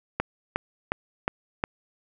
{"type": "click train", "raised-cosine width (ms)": 0.5, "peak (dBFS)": -9, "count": 5, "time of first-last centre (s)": [0.2, 1.639], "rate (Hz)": 2.78, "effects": []}